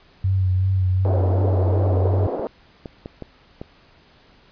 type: tone with vibrato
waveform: sine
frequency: 93.9 Hz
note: F#2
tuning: 26 cents sharp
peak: -16 dBFS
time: 0.24-2.27 s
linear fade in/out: 5 ms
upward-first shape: sine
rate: 2.7 Hz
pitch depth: 33 cents each way
type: band-pass noise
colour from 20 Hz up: white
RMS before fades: -26 dBFS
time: 1.05-2.47 s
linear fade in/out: 0 ms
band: 280 to 640 Hz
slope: 24 dB/octave
type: clicks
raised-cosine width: 2 ms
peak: -18 dBFS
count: 7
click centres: 2.134 / 2.187 / 2.396 / 2.858 / 3.059 / 3.223 / 3.615 s
effects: pink hiss -53 dBFS RMS until 4.51 s + resampled to 11025 Hz